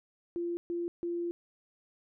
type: tone bursts at uneven times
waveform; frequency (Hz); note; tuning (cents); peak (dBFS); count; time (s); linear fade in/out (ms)
sine; 344.5; F4; -24; -31; 3; 0.36-0.57 / 0.7-0.88 / 1.03-1.31; 0
effects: none